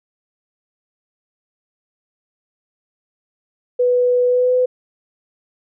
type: tone with pitch glide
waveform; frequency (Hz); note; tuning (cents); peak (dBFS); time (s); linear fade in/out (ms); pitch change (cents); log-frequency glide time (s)
sine; 493.9 to 503.4; B4 to B4; 0 to +33; -12; 3.79-4.66; 10; +33; 4.27-4.54
effects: none